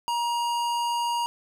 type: tone with hard clipping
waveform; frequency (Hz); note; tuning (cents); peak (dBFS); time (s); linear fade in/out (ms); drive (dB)
sine; 947; A#5; +27; -26; 0.08-1.26; 0; 17
effects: none